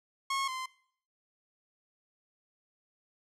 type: tone pair in turn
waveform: sawtooth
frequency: 1089 / 1037.8 Hz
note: C#6 / C6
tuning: -31 / -14 cents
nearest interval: minor second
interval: 83 cents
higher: first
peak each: -26 / -32 dBFS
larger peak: first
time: 0.3-0.48 / 0.48-0.66 s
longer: neither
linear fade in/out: 5 ms
effects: noise-tail reverb RT60 0.6 s tail -22 dB re dry + low-pass 9000 Hz 12 dB/octave